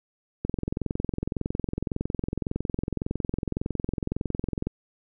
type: click train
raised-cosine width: 3 ms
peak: -14 dBFS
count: 93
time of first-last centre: 0.45-4.67 s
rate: 21.8 Hz
effects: none